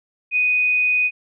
sine tone, 2489 Hz, D#7, in tune, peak -15 dBFS, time 0.31-1.11 s, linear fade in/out 50 ms, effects none

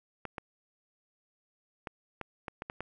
clicks, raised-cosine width 0.5 ms, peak -22 dBFS, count 8, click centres 0.253 / 0.382 / 1.872 / 2.213 / 2.482 / 2.621 / 2.699 / 2.806 s, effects none

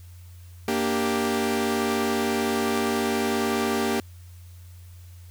sawtooth chord, G minor, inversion first, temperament equal, 233.1 / 293.7 / 392 Hz, Bb3 / D4 / G4, 0 / 0 / 0 cents, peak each -22 / -27 / -22 dBFS, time 0.68-4 s, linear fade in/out 2 ms, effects added 88 Hz sine -42 dBFS peak until 5.3 s + white hiss -57 dBFS RMS until 5.3 s

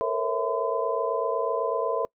sine tone cluster, 445.8 / 473.8 / 544 / 655 / 1017 Hz, A4 / A#4 / C#5 / E5 / C6, +23 / +28 / -33 / -11 / -50 cents, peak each -30 dBFS, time 0.01-2.05 s, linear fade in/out 0 ms, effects noise-tail reverb RT60 0.1 s tail -25 dB re dry

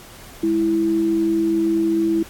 sine tone pair together, 207 / 329.6 Hz, G#3 / E4, -5 / 0 cents, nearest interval minor sixth, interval 805 cents, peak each -26 / -16 dBFS, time 0.43-2.23 s, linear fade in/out 5 ms, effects pink hiss -42 dBFS RMS until 2.29 s + AAC 64 kbps

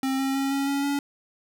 square tone with pitch steps, 266.2 / 269.4 / 272.7 / 276.1 / 279.4 / 282.8 Hz, C4 / C#4 / C#4 / C#4 / C#4 / C#4, +30 / -49 / -28 / -7 / +14 / +35 cents, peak -24 dBFS, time 0.03-0.99 s, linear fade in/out 2 ms, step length 160 ms, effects none

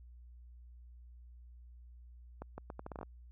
accelerating click train, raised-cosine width 1 ms, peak -29 dBFS, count 10, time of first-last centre 2.42-3.03 s, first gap 160 ms, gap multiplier 0.76, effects added 60 Hz sine -52 dBFS peak until 3.31 s

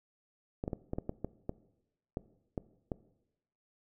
clicks, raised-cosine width 2 ms, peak -21 dBFS, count 11, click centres 0.639 / 0.679 / 0.732 / 0.934 / 0.985 / 1.094 / 1.246 / 1.494 / 2.171 / 2.578 / 2.918 s, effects noise-tail reverb RT60 0.9 s tail -19 dB re dry

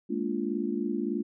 sine chord, Bb dominant seventh, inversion third, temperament just, 209.8 / 233.1 / 291.4 / 349.6 Hz, Ab3 / Bb3 / D4 / F4, +18 / 0 / -13 / +2 cents, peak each -33 dBFS, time 0.09-1.23 s, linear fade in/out 20 ms, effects none

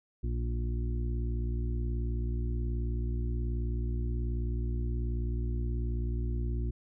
harmonic tone with a mistuned harmonic, 58.7 Hz, A#1, 13 cents sharp, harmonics 1 / 2 / 4 / 5 / 6, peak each -30 / -36 / -43 / -48 / -45 dBFS, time 0.23-6.71 s, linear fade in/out 10 ms, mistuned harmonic 4, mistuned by -18 cents, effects none

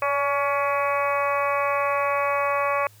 harmonic tone with a mistuned harmonic, 281.3 Hz, C#4, 26 cents sharp, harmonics 2 / 3 / 4 / 5 / 6 / 7 / 8 / 9, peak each -25 / -31 / -24 / -35 / -36 / -35 / -33 / -33 dBFS, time 0.02-2.87 s, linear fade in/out 2 ms, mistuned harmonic 2, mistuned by +22 cents, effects added 104 Hz sine -51 dBFS peak until 3 s + white hiss -55 dBFS RMS until 3 s

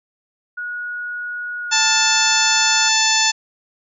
sine tone with pitch glide, 1454 to 1423.3 Hz, F#6 to F6, -31 to +32 cents, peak -24 dBFS, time 0.57-2.89 s, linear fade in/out 10 ms, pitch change -37 cents, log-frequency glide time 1.59-1.83 s
harmonic tone, 880 Hz, A5, in tune, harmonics 1 / 2 / 3 / 4 / 5 / 6 / 7 / 8, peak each -22 / -22 / -22 / -22 / -22 / -22 / -22 / -22 dBFS, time 1.71-3.32 s, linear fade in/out 20 ms
effects none

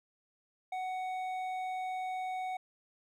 triangle tone with hard clipping, 744 Hz, F#5, 9 cents sharp, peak -36 dBFS, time 0.72-2.57 s, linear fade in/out 5 ms, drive 11 dB, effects none

